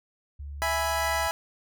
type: tone with pitch glide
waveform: sine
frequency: 71.4 to 70.66 Hz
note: D2 to C#2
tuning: -48 to +34 cents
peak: -35 dBFS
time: 0.39-1.28 s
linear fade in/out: 10 ms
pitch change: -18 cents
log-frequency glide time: 0.93-1.17 s
type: chord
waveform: 25% pulse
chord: E major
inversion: none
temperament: equal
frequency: 659.3 / 830.6 / 987.8 Hz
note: E5 / G#5 / B5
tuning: 0 / 0 / 0 cents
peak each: -26 dBFS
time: 0.62-1.31 s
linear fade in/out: 0 ms
effects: none